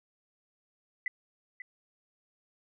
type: tone with echo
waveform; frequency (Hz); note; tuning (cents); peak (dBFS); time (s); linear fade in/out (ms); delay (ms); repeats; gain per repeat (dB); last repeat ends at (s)
sine; 2000; B6; +21; -29; 1.06-1.08; 2; 540; 1; -11; 1.62
effects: none